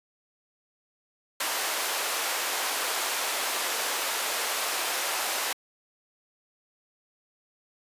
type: high-pass noise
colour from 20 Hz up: pink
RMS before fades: -29 dBFS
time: 1.4-5.53 s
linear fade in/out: 5 ms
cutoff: 630 Hz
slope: 12 dB/octave
effects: high-pass 300 Hz 12 dB/octave + resampled to 32000 Hz